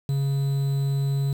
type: tone with quantisation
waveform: triangle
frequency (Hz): 138.4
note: C#3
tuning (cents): -2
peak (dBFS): -19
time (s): 0.09-1.33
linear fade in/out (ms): 2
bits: 7
effects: none